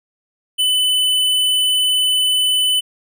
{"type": "tone", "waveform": "square", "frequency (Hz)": 3007, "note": "F#7", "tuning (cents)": 27, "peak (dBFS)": -14, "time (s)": [0.58, 2.81], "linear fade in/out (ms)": 20, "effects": []}